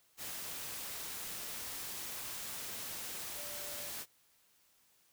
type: tone in noise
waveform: sine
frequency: 587.3 Hz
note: D5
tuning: in tune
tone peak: -51 dBFS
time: 3.34-3.92 s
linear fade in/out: 50 ms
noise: white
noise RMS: -43 dBFS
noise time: 0.17-4.06 s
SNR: -11 dB
effects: white hiss -70 dBFS RMS until 5.12 s